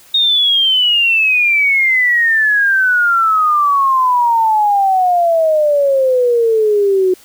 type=exponential sweep; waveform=sine; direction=down; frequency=3729 to 364.8 Hz; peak=-9 dBFS; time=0.14-7.14 s; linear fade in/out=5 ms; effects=white hiss -44 dBFS RMS until 7.24 s